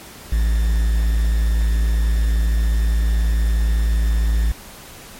triangle tone with quantisation, 55.3 Hz, A1, 9 cents sharp, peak -12 dBFS, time 0.32-4.52 s, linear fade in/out 5 ms, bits 6, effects pink hiss -39 dBFS RMS until 5.19 s + MP3 64 kbps

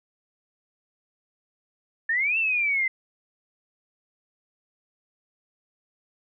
sine exponential two-way sweep, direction up then down, 1760 to 2716 to 2045 Hz, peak -21 dBFS, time 2.09-2.88 s, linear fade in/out 5 ms, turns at 2.38 s, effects none

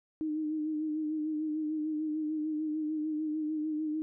sine tone with vibrato, 308.3 Hz, D#4, 16 cents flat, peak -30 dBFS, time 0.21-4.02 s, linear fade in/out 0 ms, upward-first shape sine, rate 6.7 Hz, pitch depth 37 cents each way, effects none

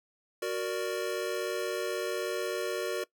square chord, Gb augmented, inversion none, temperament equal, 370 / 466.2 / 587.3 Hz, Gb4 / Bb4 / D5, 0 / 0 / 0 cents, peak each -35 / -35 / -37 dBFS, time 0.42-3.04 s, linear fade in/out 5 ms, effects noise-tail reverb RT60 0.1 s tail -20 dB re dry

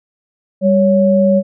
sine tone pair together, 197.59 / 558 Hz, G3 / C#5, +14 / +11 cents, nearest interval octave + tritone, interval 1797 cents, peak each -11 dBFS, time 0.61-1.43 s, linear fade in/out 50 ms, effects none

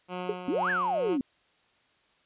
10% pulse tone with tremolo, 181 Hz, F#3, 38 cents flat, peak -24 dBFS, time 0.08-1.18 s, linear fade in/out 50 ms, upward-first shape triangle, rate 2.1 Hz, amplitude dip 50%
sine tone with exponential decay, 415.3 Hz, G#4, in tune, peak -21 dBFS, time 0.29-0.36 s, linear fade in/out 5 ms, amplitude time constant 15 ms
sine exponential two-way sweep, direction up then down, 246.9 to 1764 to 246.9 Hz, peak -25 dBFS, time 0.48-1.21 s, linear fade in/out 2 ms, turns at 0.7 s
effects white hiss -66 dBFS RMS until 2.25 s + resampled to 8000 Hz

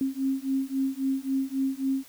sine beating tone pair, 266.6 / 270.3 Hz, C4 / C#4, +33 / -44 cents, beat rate 3.7 Hz, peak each -28 dBFS, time 0.01-2.04 s, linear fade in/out 2 ms, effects white hiss -52 dBFS RMS until 2.08 s

